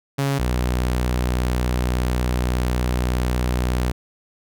sawtooth tone pair in turn, 138.59 / 61.73 Hz, C#3 / B1, 0 / 0 cents, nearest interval octave + major second, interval 1400 cents, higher first, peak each -15 dBFS, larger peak neither, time 0.18-0.39 / 0.39-3.92 s, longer second, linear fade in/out 10 ms, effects none

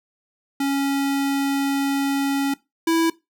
square tone pair in turn, 277.2 / 329.1 Hz, C#4 / E4, 0 / -3 cents, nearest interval minor third, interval 297 cents, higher second, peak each -20 / -17 dBFS, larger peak second, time 0.6-2.54 / 2.87-3.1 s, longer first, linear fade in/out 5 ms, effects noise-tail reverb RT60 0.2 s tail -19 dB re dry

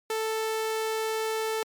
sawtooth tone, 440.9 Hz, A4, 4 cents sharp, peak -23 dBFS, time 0.1-1.63 s, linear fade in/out 2 ms, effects MP3 96 kbps

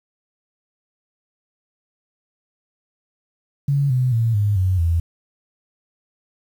sine tone with pitch steps, 140.9 / 126.99 / 114.45 / 103.14 / 92.96 / 83.78 Hz, C#3 / B2 / A#2 / G#2 / F#2 / E2, +29 / +49 / -31 / -11 / +9 / +29 cents, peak -15 dBFS, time 3.68-5 s, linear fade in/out 5 ms, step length 220 ms, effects 8-bit

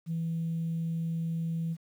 sine tone, 164.81 Hz, E3, in tune, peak -28 dBFS, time 0.06-1.77 s, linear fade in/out 50 ms, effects tanh soft clip ceiling -25 dBFS + 10-bit

